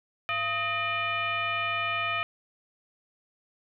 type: tone with frequency modulation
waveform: sine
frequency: 1836 Hz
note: A#6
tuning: 27 cents flat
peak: -26 dBFS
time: 0.29-2.23 s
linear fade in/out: 0 ms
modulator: 577 Hz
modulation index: 1.8
effects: none